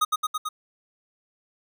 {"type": "tone with echo", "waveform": "square", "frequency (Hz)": 1246, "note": "D#6", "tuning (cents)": 2, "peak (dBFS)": -19, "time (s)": [0.01, 0.05], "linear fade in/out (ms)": 10, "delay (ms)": 110, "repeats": 4, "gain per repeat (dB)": -2, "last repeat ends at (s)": 0.49, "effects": []}